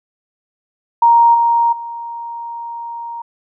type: tone with level steps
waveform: sine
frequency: 935 Hz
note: A#5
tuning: 5 cents sharp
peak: -6 / -10 / -24 dBFS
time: 1.02-3.22 s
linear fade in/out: 5 ms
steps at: 1.34 / 1.72 s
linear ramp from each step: 10 ms
effects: none